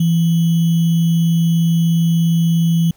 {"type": "tone with sample-and-hold", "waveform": "sine", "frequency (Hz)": 166.5, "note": "E3", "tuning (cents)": 18, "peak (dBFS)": -11, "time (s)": [0, 2.91], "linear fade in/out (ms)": 5, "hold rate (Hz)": 3150, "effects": ["pink hiss -55 dBFS RMS until 2.96 s"]}